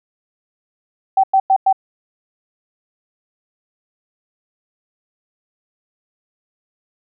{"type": "tone bursts", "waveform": "sine", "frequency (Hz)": 771, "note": "G5", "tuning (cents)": -29, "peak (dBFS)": -9, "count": 4, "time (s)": [1.17, 1.728], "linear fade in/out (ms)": 5, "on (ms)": 66, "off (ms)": 98, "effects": []}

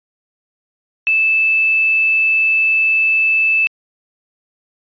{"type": "tone with quantisation", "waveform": "sine", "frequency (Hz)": 2629, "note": "E7", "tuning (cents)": -5, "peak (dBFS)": -11, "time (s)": [1.07, 3.67], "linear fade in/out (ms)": 0, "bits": 6, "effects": ["resampled to 11025 Hz"]}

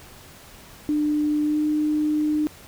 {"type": "tone with pitch glide", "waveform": "sine", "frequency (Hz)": [299.1, 302.9], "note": ["D4", "D#4"], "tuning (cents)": [32, -46], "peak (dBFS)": -19, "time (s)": [0.89, 2.47], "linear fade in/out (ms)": 0, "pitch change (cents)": 22, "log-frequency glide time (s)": [1.43, 1.59], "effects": ["pink hiss -46 dBFS RMS until 2.67 s"]}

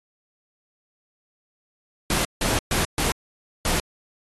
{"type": "noise bursts at uneven times", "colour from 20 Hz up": "pink", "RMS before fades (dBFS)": -23, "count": 5, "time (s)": [[2.1, 2.25], [2.41, 2.59], [2.71, 2.85], [2.98, 3.12], [3.65, 3.8]], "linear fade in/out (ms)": 2, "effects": ["AAC 32 kbps"]}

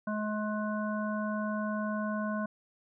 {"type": "harmonic tone", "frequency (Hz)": 212.2, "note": "G#3", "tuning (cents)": 38, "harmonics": [1, 3, 5, 7], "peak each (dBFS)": [-32, -37, -39, -40], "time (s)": [0.07, 2.46], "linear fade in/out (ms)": 5, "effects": []}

